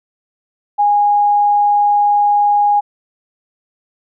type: tone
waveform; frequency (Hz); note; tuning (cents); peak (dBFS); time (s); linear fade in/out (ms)
sine; 823; G#5; -16; -9; 0.78-2.81; 20
effects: none